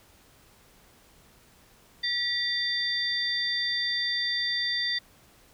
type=tone cluster; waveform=sine; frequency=1934 / 3575 / 4711 Hz; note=B6 / A7 / D8; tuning=-37 / +27 / +5 cents; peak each=-30 dBFS; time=2.03-4.99 s; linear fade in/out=10 ms; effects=pink hiss -58 dBFS RMS until 5.53 s